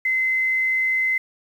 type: tone with quantisation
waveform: sine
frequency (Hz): 2055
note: C7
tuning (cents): -32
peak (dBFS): -18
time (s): 0.05-1.18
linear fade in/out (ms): 5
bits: 8
effects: none